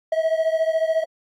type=beating tone pair; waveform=triangle; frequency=640 / 654 Hz; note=D#5 / E5; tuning=+49 / -14 cents; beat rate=14 Hz; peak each=-18 / -21 dBFS; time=0.12-1.04 s; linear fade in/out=5 ms; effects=AAC 48 kbps